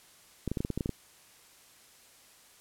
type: clicks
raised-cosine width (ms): 3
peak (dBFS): -18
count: 10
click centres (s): 0.477 / 0.516 / 0.572 / 0.605 / 0.649 / 0.703 / 0.776 / 0.808 / 0.859 / 0.893
effects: white hiss -58 dBFS RMS until 2.6 s + low-pass 12000 Hz 12 dB/octave